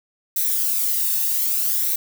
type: noise with flanger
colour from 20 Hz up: violet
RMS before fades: -21 dBFS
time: 0.36-1.96 s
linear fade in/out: 5 ms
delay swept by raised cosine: 0.5 to 1.11 ms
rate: 0.63 Hz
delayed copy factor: +0.5
effects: none